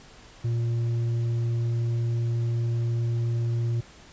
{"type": "tone with tanh clipping", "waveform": "sine", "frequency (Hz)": 117.1, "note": "A#2", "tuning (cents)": 8, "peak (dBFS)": -24, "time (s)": [0.44, 3.81], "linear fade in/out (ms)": 10, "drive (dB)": 5, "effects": ["pink hiss -50 dBFS RMS until 4.12 s", "resampled to 16000 Hz"]}